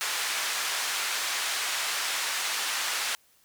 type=band-pass noise; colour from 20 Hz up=pink; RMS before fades=-30 dBFS; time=0.01-3.15 s; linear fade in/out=0 ms; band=1300 to 9700 Hz; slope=12 dB/octave; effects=white hiss -63 dBFS RMS until 3.44 s